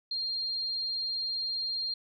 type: tone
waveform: sine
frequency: 4205 Hz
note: C8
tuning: 8 cents sharp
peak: -30 dBFS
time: 0.11-1.94 s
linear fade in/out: 5 ms
effects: none